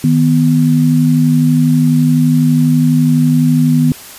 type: tone pair together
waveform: sine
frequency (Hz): 155.56 / 247.6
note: D#3 / B3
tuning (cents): 0 / +5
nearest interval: minor sixth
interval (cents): 805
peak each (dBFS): -10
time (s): 0.04-3.92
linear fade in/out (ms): 2
effects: white hiss -33 dBFS RMS until 4.18 s + resampled to 32000 Hz